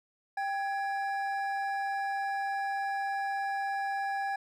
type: tone pair together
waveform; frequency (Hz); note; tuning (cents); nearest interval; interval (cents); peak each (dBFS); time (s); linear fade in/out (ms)
triangle; 789.6 / 1673; G5 / G#6; +12 / +12; octave + minor second; 1300; -29 / -35; 0.37-4.36; 5
effects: none